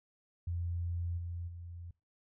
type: tone with level steps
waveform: sine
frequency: 86.2 Hz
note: F2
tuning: 22 cents flat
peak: -33 / -37 / -43 dBFS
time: 0.47-1.91 s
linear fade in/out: 5 ms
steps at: 1.17 / 1.47 s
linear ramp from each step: 20 ms
effects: noise-tail reverb RT60 0.3 s tail -26 dB re dry